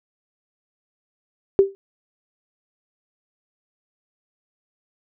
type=tone with exponential decay; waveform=sine; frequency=392 Hz; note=G4; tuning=in tune; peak=-6 dBFS; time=1.59-1.75 s; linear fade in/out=0 ms; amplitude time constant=33 ms; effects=none